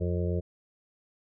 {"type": "harmonic tone", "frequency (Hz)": 88, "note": "F2", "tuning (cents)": 14, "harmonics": [1, 2, 4, 5, 6, 7], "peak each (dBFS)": [-28, -33, -36, -36, -39, -41], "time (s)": [0, 0.41], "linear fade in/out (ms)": 20, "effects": []}